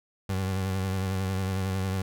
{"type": "tone with vibrato", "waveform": "30% pulse", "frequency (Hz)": 95.1, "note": "F#2", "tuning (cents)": 48, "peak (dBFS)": -24, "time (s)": [0.29, 2.02], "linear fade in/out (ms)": 5, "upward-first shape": "sine", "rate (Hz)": 11, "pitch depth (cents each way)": 39, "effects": []}